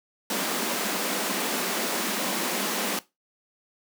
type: high-pass noise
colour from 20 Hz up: pink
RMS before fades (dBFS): -28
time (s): 0.3-2.99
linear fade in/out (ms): 2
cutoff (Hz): 180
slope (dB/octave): 96
effects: noise-tail reverb RT60 0.2 s tail -17 dB re dry